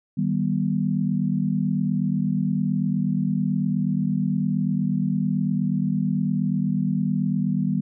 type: chord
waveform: sine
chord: Eb augmented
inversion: none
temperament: just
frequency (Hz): 155.56 / 194.45 / 243.1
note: Eb3 / G3 / B3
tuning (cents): 0 / -14 / -27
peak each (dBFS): -25 / -23 / -26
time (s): 0.17-7.81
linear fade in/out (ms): 10
effects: none